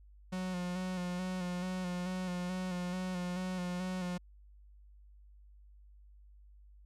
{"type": "tone with vibrato", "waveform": "45% pulse", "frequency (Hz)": 181.5, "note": "F#3", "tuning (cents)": -33, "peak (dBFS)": -35, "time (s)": [0.32, 4.18], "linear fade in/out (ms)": 10, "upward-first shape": "square", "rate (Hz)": 2.3, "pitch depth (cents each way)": 29, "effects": ["added 50 Hz sine -55 dBFS peak until 6.85 s", "low-pass 9000 Hz 12 dB/octave"]}